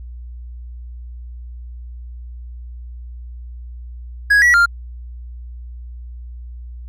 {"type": "tone with pitch steps", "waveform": "triangle", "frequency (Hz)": [1661, 1936, 1396], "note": ["G#6", "B6", "F6"], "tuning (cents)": [0, -35, -1], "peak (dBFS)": -7, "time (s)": [4.3, 4.66], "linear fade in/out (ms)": 10, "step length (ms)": 120, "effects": ["added 60 Hz sine -30 dBFS peak until 6.88 s"]}